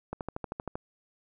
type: click train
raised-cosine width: 1 ms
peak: -20 dBFS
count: 9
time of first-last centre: 0.13-0.755 s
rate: 12.8 Hz
effects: none